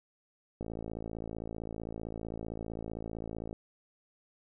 click train, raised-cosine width 2 ms, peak -26 dBFS, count 163, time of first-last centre 0.61-3.529 s, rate 55.5 Hz, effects none

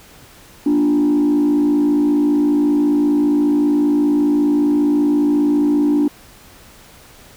sine tone with frequency modulation, 293.7 Hz, D4, in tune, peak -10 dBFS, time 0.66-6.08 s, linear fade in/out 5 ms, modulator 54.8 Hz, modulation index 0.62, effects tanh soft clip ceiling -10 dBFS + pink hiss -44 dBFS RMS until 7.36 s

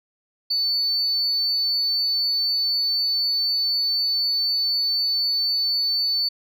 sine tone, 4498 Hz, C#8, 24 cents sharp, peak -18 dBFS, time 0.5-6.29 s, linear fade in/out 10 ms, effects tanh soft clip ceiling -16 dBFS

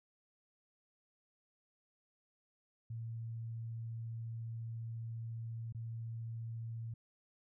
sine tone with dropouts, 114.3 Hz, A#2, 34 cents flat, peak -40 dBFS, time 2.9-6.94 s, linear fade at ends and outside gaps 5 ms, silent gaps 5.725-5.747 s, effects none

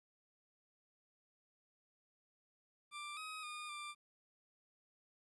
20% pulse tone with pitch steps, 1181 / 1264 / 1218 / 1185 Hz, D6 / D#6 / D#6 / D6, +9 / +27 / -37 / +15 cents, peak -40 dBFS, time 2.91-3.95 s, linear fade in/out 50 ms, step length 260 ms, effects resampled to 24000 Hz + 13-bit

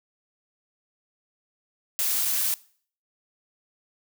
blue noise with dropouts, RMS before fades -25 dBFS, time 1.99-2.54 s, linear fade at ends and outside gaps 0 ms, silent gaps 2.251-2.255 s, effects noise-tail reverb RT60 0.5 s tail -21 dB re dry

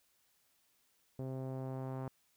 sawtooth tone with low-pass filter sweep, 131.4 Hz, C3, 8 cents sharp, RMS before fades -41 dBFS, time 1.19-2.08 s, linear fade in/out 0 ms, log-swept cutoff 530 to 1000 Hz, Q 1.4, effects white hiss -74 dBFS RMS until 2.36 s

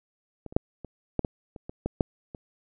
clicks, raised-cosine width 2 ms, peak -25 / -29 / -6 / -25 / -10 / -14 / -27 / -23 / -14 / -8 / -25 dBFS, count 11, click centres 0.463 / 0.525 / 0.565 / 0.847 / 1.193 / 1.248 / 1.562 / 1.695 / 1.86 / 2.008 / 2.348 s, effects none

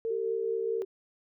sine tone with tremolo, 452.9 Hz, A#4, 50 cents flat, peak -28 dBFS, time 0.05-0.82 s, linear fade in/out 0 ms, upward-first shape sine, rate 4.9 Hz, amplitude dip 25%
sine tone with vibrato, 387.7 Hz, G4, 19 cents flat, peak -33 dBFS, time 0.1-0.85 s, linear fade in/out 10 ms, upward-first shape sine, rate 3.8 Hz, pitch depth 14 cents each way
effects none

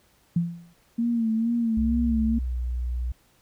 sine tone with exponential decay, 170.8 Hz, F3, 38 cents flat, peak -17 dBFS, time 0.36-0.74 s, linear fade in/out 5 ms, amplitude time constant 82 ms
sine tone with vibrato, 228.8 Hz, A#3, 32 cents flat, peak -21 dBFS, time 0.98-2.39 s, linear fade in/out 10 ms, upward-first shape sine, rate 2.2 Hz, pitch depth 60 cents each way
sine tone with pitch glide, 65 to 61 Hz, C2 to B1, -11 to -21 cents, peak -25 dBFS, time 1.77-3.12 s, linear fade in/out 5 ms, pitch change -110 cents, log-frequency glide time 2.27-2.55 s
effects pink hiss -62 dBFS RMS until 3.41 s

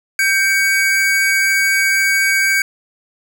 square tone pair together, 1568 / 2251 Hz, G6 / C#7, 0 / +26 cents, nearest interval tritone, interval 626 cents, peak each -16 dBFS, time 0.19-2.62 s, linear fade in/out 2 ms, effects none

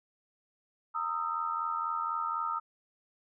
sine tone cluster, 921 / 1246 / 1330 Hz, A#5 / D#6 / E6, -21 / +2 / +15 cents, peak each -37 / -33 / -35 dBFS, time 0.94-2.6 s, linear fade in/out 20 ms, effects none

